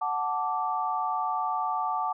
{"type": "chord", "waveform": "sine", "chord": "D major", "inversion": "first", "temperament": "equal with one note detuned", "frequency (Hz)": [740, 880, 1167.9], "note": ["F#5", "A5", "D6"], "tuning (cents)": [0, 0, -10], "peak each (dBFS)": [-31, -30, -30], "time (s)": [0.01, 2.13], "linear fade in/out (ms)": 10, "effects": []}